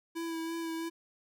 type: tone with vibrato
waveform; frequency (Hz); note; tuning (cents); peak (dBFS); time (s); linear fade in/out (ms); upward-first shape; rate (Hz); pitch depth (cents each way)
square; 329.6; E4; 0; -35; 0.15-0.9; 20; sine; 3; 19
effects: none